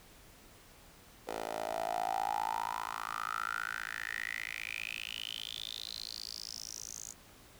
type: tone with high-pass filter sweep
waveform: 10% pulse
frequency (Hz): 55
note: A1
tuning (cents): 0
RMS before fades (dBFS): -39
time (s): 1.27-7.13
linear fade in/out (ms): 10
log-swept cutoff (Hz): 520 to 6800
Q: 8.7
effects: pink hiss -58 dBFS RMS until 7.59 s